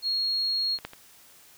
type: tone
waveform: sine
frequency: 4291 Hz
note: C8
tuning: 43 cents sharp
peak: -24 dBFS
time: 0.02-0.79 s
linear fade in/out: 50 ms
type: clicks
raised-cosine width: 0.3 ms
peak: -27 / -17 / -27 dBFS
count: 3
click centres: 0.788 / 0.85 / 0.934 s
effects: white hiss -54 dBFS RMS until 1.57 s